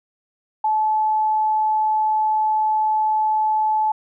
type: tone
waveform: sine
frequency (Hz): 864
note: A5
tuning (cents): -32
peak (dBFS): -16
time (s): 0.64-3.92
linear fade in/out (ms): 5
effects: none